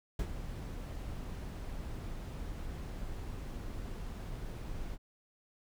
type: noise with ADSR envelope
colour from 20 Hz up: brown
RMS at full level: -32 dBFS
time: 0.19-4.98 s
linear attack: 4 ms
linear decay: 66 ms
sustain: -9 dB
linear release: 47 ms
effects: none